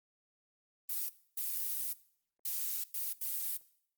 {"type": "noise bursts at uneven times", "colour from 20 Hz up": "violet", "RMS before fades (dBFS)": -36, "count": 5, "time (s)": [[0.89, 1.09], [1.37, 1.93], [2.45, 2.84], [2.94, 3.13], [3.21, 3.57]], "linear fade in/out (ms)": 5, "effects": ["noise-tail reverb RT60 0.6 s tail -19 dB re dry", "Opus 24 kbps"]}